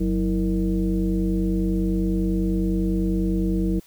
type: tone with frequency modulation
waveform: sine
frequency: 185 Hz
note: F#3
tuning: in tune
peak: -19 dBFS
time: 0-3.8 s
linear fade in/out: 10 ms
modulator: 140 Hz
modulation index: 1.3
effects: white hiss -54 dBFS RMS until 3.86 s